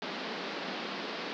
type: band-pass noise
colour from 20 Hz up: pink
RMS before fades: -38 dBFS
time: 0.02-1.33 s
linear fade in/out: 0 ms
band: 190 to 4900 Hz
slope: 48 dB/octave
effects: none